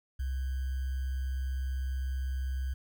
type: tone with sample-and-hold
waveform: sine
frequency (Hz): 65.41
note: C2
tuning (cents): 0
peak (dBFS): -30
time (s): 0.19-2.74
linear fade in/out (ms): 10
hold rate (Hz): 1575
effects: none